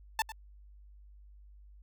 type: tone with echo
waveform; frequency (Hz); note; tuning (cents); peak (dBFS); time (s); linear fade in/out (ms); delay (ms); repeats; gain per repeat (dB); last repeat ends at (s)
sawtooth; 883; A5; +6; -23; 0.19-0.22; 2; 100; 1; -14; 0.32
effects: added 50 Hz sine -52 dBFS peak until 1.82 s